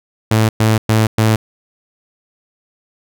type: tone bursts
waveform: sawtooth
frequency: 110 Hz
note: A2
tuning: in tune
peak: -6 dBFS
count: 4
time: 0.31-1.36 s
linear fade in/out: 5 ms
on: 180 ms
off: 110 ms
effects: none